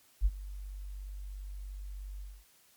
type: tone with ADSR envelope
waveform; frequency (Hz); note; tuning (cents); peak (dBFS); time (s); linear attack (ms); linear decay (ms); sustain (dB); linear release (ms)
sine; 48.51; G1; -17; -20; 0.21-2.45; 45; 42; -19; 250
effects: white hiss -64 dBFS RMS until 2.76 s + MP3 96 kbps